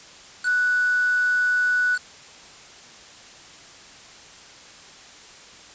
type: tone with quantisation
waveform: sine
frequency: 1480 Hz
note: F#6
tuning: in tune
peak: -18 dBFS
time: 0.43-1.99 s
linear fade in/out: 50 ms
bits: 5
effects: white hiss -45 dBFS RMS until 5.74 s + resampled to 16000 Hz